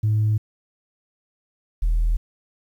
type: tone pair in turn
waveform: sine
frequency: 107.4 / 40.46 Hz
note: A2 / E1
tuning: -41 / -32 cents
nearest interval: octave + perfect fourth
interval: 1691 cents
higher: first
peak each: -15 dBFS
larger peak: neither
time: 0.03-0.38 / 1.82-2.17 s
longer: neither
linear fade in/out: 10 ms
effects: tanh soft clip ceiling -14 dBFS + 9-bit